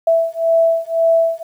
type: beating tone pair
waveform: sine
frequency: 659.3 / 661.2 Hz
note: E5 / E5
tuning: 0 / +5 cents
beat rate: 1.9 Hz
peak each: -15 dBFS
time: 0.07-1.43 s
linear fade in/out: 5 ms
effects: 8-bit